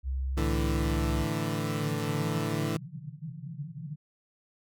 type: tone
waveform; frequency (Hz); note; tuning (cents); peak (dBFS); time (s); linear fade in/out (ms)
sine; 66; C2; +16; -28; 0.03-1.27; 50
type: chord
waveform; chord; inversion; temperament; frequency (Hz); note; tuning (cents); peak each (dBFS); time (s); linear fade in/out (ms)
20% pulse; A suspended fourth; none; equal; 110 / 146.83 / 164.81; A2 / D3 / E3; 0 / 0 / 0; -28; 0.37-2.77; 5
type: band-pass noise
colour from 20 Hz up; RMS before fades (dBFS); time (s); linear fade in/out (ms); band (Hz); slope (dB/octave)
white; -40; 1.83-3.96; 10; 130 to 170; 96
effects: none